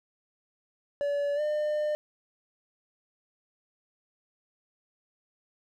triangle tone with pitch glide, 573 to 602.2 Hz, D5 to D5, -43 to +43 cents, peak -24 dBFS, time 1.01-1.95 s, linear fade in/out 0 ms, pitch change +86 cents, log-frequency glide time 1.35-1.41 s, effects none

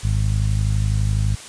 15% pulse tone with low-pass filter, 51.91 Hz, G#1, in tune, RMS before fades -19 dBFS, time 0.03-1.36 s, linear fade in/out 20 ms, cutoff 110 Hz, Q 1.7, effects white hiss -37 dBFS RMS until 1.48 s + resampled to 22050 Hz

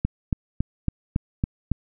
click train, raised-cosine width 5 ms, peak -9 dBFS, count 7, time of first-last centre 0.05-1.717 s, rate 3.6 Hz, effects none

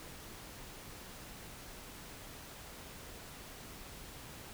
silence, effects pink hiss -50 dBFS RMS until 4.53 s

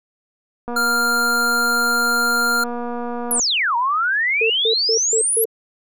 click train, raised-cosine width 1 ms, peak -15 dBFS, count 653, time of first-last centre 0.68-3.397 s, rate 240 Hz
square tone, 1396.9 Hz, F6, in tune, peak -17 dBFS, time 0.76-2.64 s, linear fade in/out 5 ms
sine exponential two-way sweep, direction down then up, 11650 to 919 to 11650 Hz, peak -16 dBFS, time 3.31-5.44 s, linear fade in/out 0 ms, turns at 3.76 s
sine tone bursts, 448.6 Hz, A4, 34 cents sharp, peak -17 dBFS, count 5, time 4.41-5.455 s, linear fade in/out 5 ms, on 89 ms, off 150 ms
effects none

